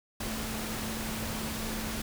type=tone in noise; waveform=sine; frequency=220 Hz; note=A3; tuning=in tune; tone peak=-38 dBFS; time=0.2-2.02 s; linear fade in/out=5 ms; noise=pink; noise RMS=-36 dBFS; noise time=0.2-2.02 s; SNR=-5 dB; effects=none